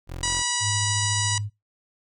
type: tone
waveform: 20% pulse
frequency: 43.65 Hz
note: F1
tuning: in tune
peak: -27 dBFS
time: 0.07-0.44 s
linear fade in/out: 50 ms
type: harmonic tone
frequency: 973 Hz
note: B5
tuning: 26 cents flat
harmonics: 1 / 2 / 3 / 4 / 5 / 6 / 7 / 8 / 9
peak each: -32 / -32 / -32 / -32 / -32 / -32 / -32 / -32 / -32 dBFS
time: 0.23-1.38 s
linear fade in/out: 2 ms
type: tone with tremolo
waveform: sine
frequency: 103.83 Hz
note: G#2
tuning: in tune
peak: -25 dBFS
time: 0.6-1.5 s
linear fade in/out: 50 ms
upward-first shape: sine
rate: 14 Hz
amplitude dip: 25%
effects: noise-tail reverb RT60 0.2 s tail -23 dB re dry